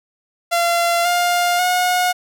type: tone with pitch steps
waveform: sawtooth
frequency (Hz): 686 / 704.5 / 723.4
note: F5 / F5 / F#5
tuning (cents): -31 / +15 / -39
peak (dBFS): -11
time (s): 0.51-2.13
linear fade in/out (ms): 20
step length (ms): 540
effects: none